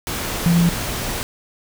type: tone in noise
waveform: sine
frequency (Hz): 171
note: F3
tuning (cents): -36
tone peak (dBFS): -12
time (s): 0.46-0.69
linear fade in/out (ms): 0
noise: pink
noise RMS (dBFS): -25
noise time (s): 0.07-1.23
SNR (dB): +10
effects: none